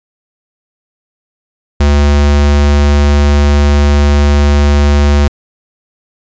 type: tone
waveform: square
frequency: 72.3 Hz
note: D2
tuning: 27 cents flat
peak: -6 dBFS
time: 1.8-5.28 s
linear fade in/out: 5 ms
effects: resampled to 16000 Hz